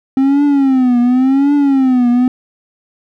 triangle tone with vibrato, 264 Hz, C4, 16 cents sharp, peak -6 dBFS, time 0.17-2.28 s, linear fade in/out 2 ms, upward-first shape triangle, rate 0.91 Hz, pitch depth 170 cents each way, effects none

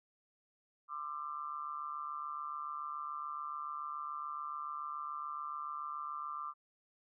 sine tone with amplitude modulation, 1188 Hz, D6, 20 cents sharp, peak -35 dBFS, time 0.88-6.54 s, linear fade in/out 50 ms, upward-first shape sine, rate 147 Hz, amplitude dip 85%, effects none

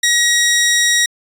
15% pulse tone, 1900 Hz, A#6, 33 cents sharp, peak -5 dBFS, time 0.03-1.06 s, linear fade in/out 5 ms, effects resampled to 32000 Hz

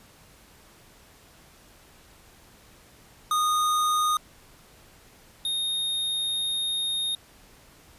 square tone pair in turn, 1233 / 3701 Hz, D#6 / A#7, -16 / -13 cents, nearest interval octave + perfect fifth, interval 1903 cents, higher second, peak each -22 / -26 dBFS, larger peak first, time 3.31-4.17 / 5.45-7.15 s, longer second, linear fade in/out 2 ms, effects pink hiss -54 dBFS RMS until 7.98 s + resampled to 32000 Hz

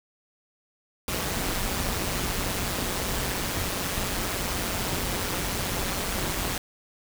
pink noise with amplitude modulation, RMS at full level -26 dBFS, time 1.08-6.58 s, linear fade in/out 2 ms, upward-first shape sine, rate 186 Hz, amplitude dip 60%, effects none

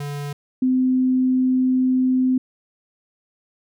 square / sine tone pair in turn, 144.1 / 256.8 Hz, D3 / C4, -33 / -32 cents, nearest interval minor seventh, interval 1001 cents, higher second, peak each -27 / -15 dBFS, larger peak second, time 0-0.33 / 0.62-2.38 s, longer second, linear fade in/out 5 ms, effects none

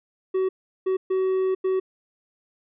triangle tone bursts at uneven times, 377.1 Hz, F#4, 33 cents sharp, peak -18 dBFS, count 4, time 0.34-0.49 / 0.86-0.97 / 1.1-1.55 / 1.64-1.8 s, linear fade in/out 10 ms, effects resampled to 8000 Hz

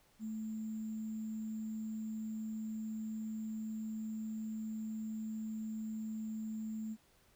sine tone with sample-and-hold, 218.6 Hz, A3, 11 cents flat, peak -38 dBFS, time 0.19-6.97 s, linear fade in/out 50 ms, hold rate 7350 Hz, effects pink hiss -69 dBFS RMS until 7.35 s

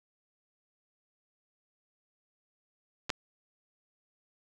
clicks, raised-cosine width 0.2 ms, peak -17 / -12 dBFS, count 2, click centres 3.095 / 3.102 s, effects none

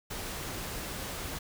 pink noise, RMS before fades -38 dBFS, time 0.1-1.39 s, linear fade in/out 10 ms, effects none

